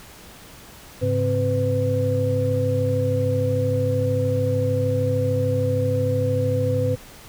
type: tone cluster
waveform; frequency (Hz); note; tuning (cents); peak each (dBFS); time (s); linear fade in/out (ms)
sine; 104.1 / 137.3 / 261.4 / 503; G#2 / C#3 / C4 / B4; +5 / -16 / -1 / +32; -22 / -27 / -29 / -22; 1.01-6.96; 20
effects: pink hiss -44 dBFS RMS until 7.28 s